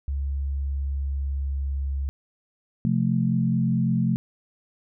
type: tone with pitch glide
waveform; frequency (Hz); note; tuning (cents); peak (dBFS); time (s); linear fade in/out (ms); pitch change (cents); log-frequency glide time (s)
sine; 69.3 to 68.7; C#2 to C#2; 0 to -15; -24; 0.08-2.09; 0; -15; 0.41-1.9
type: chord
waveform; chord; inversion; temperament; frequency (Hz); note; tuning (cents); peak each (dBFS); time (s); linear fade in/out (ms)
sine; F major; second; equal with one note detuned; 130.81 / 175.12 / 220; C3 / F3 / A3; 0 / +5 / 0; -24; 2.85-4.16; 0
effects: none